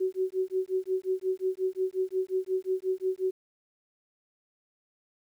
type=tone with tremolo; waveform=sine; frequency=375.2 Hz; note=F#4; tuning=24 cents sharp; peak=-23 dBFS; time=0-3.31 s; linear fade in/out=10 ms; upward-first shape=sine; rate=5.6 Hz; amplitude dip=100%; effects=10-bit